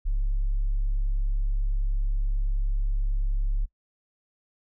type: tone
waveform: sine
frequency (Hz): 34.65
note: C#1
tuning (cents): 0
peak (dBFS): -20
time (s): 0.05-3.66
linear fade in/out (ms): 20
effects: noise-tail reverb RT60 0.1 s tail -22 dB re dry + tanh soft clip ceiling -20 dBFS